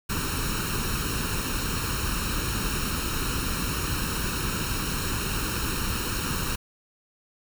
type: noise with comb filter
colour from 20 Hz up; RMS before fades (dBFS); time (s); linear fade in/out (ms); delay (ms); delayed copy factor
pink; -28; 0.09-6.56; 10; 0.73; +0.75
effects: none